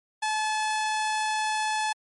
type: tone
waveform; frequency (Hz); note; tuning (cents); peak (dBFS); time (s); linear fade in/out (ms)
sawtooth; 862; A5; -36; -21; 0.22-1.93; 10
effects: MP3 48 kbps